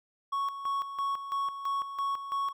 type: tone with tremolo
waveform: triangle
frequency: 1108.7 Hz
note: C#6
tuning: in tune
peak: -26 dBFS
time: 0.32-2.53 s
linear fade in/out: 10 ms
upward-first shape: square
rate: 3 Hz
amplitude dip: 65%
effects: none